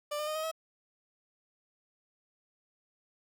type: tone with pitch steps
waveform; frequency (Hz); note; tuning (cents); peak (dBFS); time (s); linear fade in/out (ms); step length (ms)
30% pulse; 591 / 603.4 / 616.1 / 629 / 642.3; D5 / D5 / D#5 / D#5 / E5; +11 / +47 / -17 / +19 / -45; -30; 0.11-0.515; 10; 81
effects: none